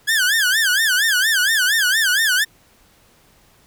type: tone with vibrato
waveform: sawtooth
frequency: 1629 Hz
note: G#6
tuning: 34 cents flat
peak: -11 dBFS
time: 0.07-2.45 s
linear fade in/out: 20 ms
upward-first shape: sine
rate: 4.3 Hz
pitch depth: 200 cents each way
effects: pink hiss -54 dBFS RMS until 3.66 s